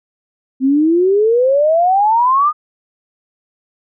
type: exponential sweep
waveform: sine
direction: up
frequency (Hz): 256.6 to 1244.5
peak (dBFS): -9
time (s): 0.6-2.53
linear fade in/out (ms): 50
effects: none